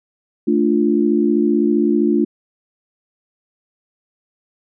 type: chord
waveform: sine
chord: D minor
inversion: second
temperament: equal with one note detuned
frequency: 221.4 / 293.7 / 349.2 Hz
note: A3 / D4 / F4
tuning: +11 / 0 / 0 cents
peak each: -17 dBFS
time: 0.47-2.25 s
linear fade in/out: 10 ms
effects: none